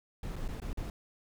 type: noise with dropouts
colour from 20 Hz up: brown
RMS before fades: -37 dBFS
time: 0.23-0.9 s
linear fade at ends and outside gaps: 2 ms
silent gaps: 0.358-0.363 / 0.48-0.487 / 0.601-0.618 / 0.731-0.773 s
effects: none